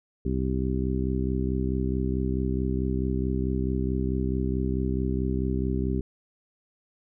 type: harmonic tone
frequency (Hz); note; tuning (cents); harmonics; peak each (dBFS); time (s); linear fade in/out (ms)
64.6; C2; -21; 1 / 2 / 3 / 4 / 5 / 6; -28 / -31 / -31 / -32 / -35 / -33; 0.25-6.01; 5
effects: none